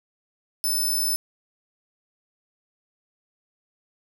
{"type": "tone", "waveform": "5% pulse", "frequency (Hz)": 5274, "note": "E8", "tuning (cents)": 0, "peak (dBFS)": -16, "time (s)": [0.64, 1.16], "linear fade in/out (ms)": 0, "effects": []}